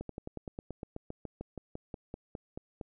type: slowing click train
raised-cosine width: 2 ms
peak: -26 dBFS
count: 20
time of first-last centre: 0.01-2.812 s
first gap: 83 ms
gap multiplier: 1.06
effects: none